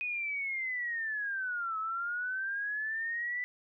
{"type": "linear two-way sweep", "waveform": "sine", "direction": "down then up", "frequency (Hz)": [2501, 1286, 1989], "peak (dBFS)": -32, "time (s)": [0.01, 3.44], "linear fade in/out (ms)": 0, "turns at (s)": 1.78, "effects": []}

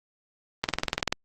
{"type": "click train", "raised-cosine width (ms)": 0.2, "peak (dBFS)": -6, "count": 11, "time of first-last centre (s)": [0.64, 1.125], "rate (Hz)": 20.6, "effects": ["Opus 24 kbps"]}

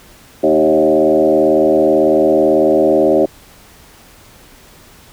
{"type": "tone with frequency modulation", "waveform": "sine", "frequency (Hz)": 466.2, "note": "A#4", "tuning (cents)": 0, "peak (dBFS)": -8, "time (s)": [0.43, 3.26], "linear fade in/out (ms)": 10, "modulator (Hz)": 78.1, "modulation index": 2.4, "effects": ["pink hiss -43 dBFS RMS until 5.12 s"]}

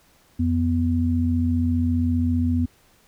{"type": "tone pair together", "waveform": "sine", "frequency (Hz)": [87.29, 246.9], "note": ["F2", "B3"], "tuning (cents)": [0, 0], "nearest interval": "octave + tritone", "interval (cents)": 1800, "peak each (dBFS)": -21, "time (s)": [0.39, 2.66], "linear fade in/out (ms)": 10, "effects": ["pink hiss -58 dBFS RMS until 3.07 s"]}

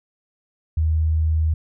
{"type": "tone", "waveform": "sine", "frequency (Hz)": 79.1, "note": "D#2", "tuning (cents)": 29, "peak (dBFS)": -16, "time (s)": [0.77, 1.54], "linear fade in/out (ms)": 5, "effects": []}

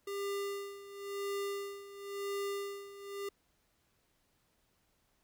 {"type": "tone with tremolo", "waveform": "square", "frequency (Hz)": 399.9, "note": "G4", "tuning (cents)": 35, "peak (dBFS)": -35, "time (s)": [0.07, 3.29], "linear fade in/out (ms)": 5, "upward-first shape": "sine", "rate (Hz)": 0.96, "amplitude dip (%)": 80, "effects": ["pink hiss -75 dBFS RMS until 5.23 s"]}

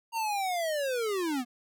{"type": "linear sweep", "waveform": "square", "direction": "down", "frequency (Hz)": [932.3, 233.1], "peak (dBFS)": -29, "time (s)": [0.12, 1.45], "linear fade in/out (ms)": 50, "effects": []}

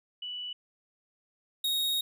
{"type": "tone pair in turn", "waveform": ["sine", "45% pulse"], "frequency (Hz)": [2960, 3754], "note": ["F#7", "A#7"], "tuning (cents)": [0, 11], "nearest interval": "major third", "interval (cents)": 411, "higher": "second", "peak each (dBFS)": [-35, -27], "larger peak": "second", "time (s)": [[0.22, 0.53], [1.64, 2.01]], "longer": "second", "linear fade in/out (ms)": 5, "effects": []}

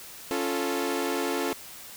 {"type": "chord", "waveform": "sawtooth", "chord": "Db augmented", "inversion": "none", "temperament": "equal", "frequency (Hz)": [277.2, 349.2, 440], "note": ["Db4", "F4", "A4"], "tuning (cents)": [0, 0, 0], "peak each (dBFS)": -27, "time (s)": [0.31, 1.53], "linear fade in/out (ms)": 0, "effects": ["white hiss -44 dBFS RMS until 1.96 s"]}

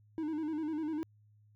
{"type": "tone with vibrato", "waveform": "triangle", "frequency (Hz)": 310.6, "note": "D#4", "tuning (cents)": -3, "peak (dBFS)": -31, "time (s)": [0.18, 1.03], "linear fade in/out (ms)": 0, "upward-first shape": "square", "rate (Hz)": 10, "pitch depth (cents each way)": 64, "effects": ["added 105 Hz sine -61 dBFS peak until 1.55 s"]}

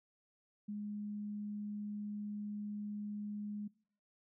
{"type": "tone", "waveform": "sine", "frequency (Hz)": 207.7, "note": "G#3", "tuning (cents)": 0, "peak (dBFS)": -39, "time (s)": [0.68, 3.68], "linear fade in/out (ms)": 10, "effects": ["noise-tail reverb RT60 0.6 s tail -24 dB re dry"]}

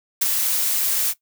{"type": "noise with ADSR envelope", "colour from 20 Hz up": "blue", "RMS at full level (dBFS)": -17, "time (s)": [0.21, 1.14], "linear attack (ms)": 11, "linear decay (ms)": 18, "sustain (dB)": -4, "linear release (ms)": 42, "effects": ["noise-tail reverb RT60 0.1 s tail -17 dB re dry"]}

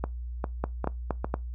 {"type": "two click trains", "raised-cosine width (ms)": 1, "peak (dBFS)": [-13, -15], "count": [4, 4], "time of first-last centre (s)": [[0.64, 1.341], [0.04, 1.245]], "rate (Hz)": [4.28, 2.49], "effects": ["noise-tail reverb RT60 0.2 s tail -22 dB re dry", "added 60 Hz sine -33 dBFS peak until 1.54 s"]}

